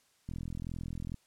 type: click train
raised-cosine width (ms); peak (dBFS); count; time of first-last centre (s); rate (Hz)
5; -27; 37; 0.29-1.143; 42.2
effects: white hiss -69 dBFS RMS until 1.26 s + low-pass 10000 Hz 12 dB/octave